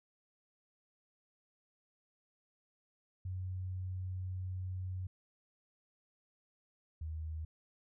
sine tone pair in turn, 92.5 / 79.05 Hz, F#2 / D#2, 0 / +28 cents, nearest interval minor third, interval 272 cents, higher first, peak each -37 / -38 dBFS, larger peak first, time 3.25-5.07 / 7.01-7.45 s, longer first, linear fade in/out 5 ms, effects none

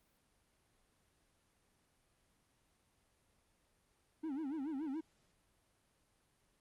triangle tone with vibrato, 291.9 Hz, D4, 10 cents flat, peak -36 dBFS, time 4.23-5.01 s, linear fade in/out 10 ms, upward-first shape sine, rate 7 Hz, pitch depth 190 cents each way, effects pink hiss -75 dBFS RMS until 6.6 s + Opus 32 kbps

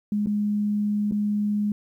sine tone with dropouts, 207.7 Hz, G#3, in tune, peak -21 dBFS, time 0.12-1.72 s, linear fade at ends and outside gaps 2 ms, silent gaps 0.261-0.27 / 1.112-1.121 s, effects 10-bit

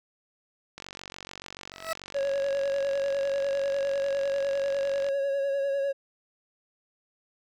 click train, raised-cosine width 0.2 ms, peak -22 dBFS, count 203, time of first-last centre 0.78-5.087 s, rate 46.9 Hz
20% pulse tone with exponential growth, 650 Hz, E5, 24 cents flat, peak -20 dBFS, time 1.72-1.93 s, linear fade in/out 5 ms, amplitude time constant 44 ms
triangle tone with vibrato, 554 Hz, C#5, 1 cent flat, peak -23 dBFS, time 2.14-5.93 s, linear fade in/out 20 ms, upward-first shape sine, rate 10 Hz, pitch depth 27 cents each way
effects none

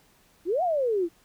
sine exponential two-way sweep, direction up then down, 312.4 to 752 to 321.5 Hz, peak -22 dBFS, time 0.45-1.09 s, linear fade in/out 50 ms, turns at 0.63 s, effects pink hiss -61 dBFS RMS until 1.24 s

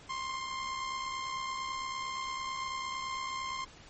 sawtooth tone with amplitude modulation, 1055 Hz, C6, 14 cents sharp, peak -29 dBFS, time 0.09-3.65 s, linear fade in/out 10 ms, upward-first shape sine, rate 68.9 Hz, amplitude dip 45%, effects pink hiss -54 dBFS RMS until 3.89 s + MP3 32 kbps

